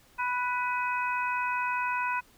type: harmonic tone with a mistuned harmonic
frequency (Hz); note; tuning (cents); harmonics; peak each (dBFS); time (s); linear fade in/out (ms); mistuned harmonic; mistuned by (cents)
493.9; B4; 0; 2 / 3 / 4 / 5; -29 / -33 / -42 / -34; 0.18-2.21; 20; 5; +38
effects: pink hiss -60 dBFS RMS until 2.37 s